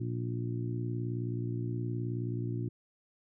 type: harmonic tone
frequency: 59 Hz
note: A#1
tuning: 22 cents sharp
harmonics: 2 / 3 / 4 / 5 / 6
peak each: -33 / -43 / -44 / -41 / -42 dBFS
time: 0-2.69 s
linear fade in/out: 10 ms
effects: none